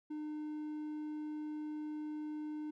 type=tone; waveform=triangle; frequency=303.4 Hz; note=D#4; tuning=44 cents flat; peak=-37 dBFS; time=0.1-2.71 s; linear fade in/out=10 ms; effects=none